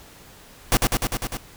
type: noise with echo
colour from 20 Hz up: pink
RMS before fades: -17 dBFS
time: 0.72-0.77 s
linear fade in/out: 0 ms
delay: 100 ms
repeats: 6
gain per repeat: -2 dB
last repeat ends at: 1.37 s
effects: pink hiss -47 dBFS RMS until 1.56 s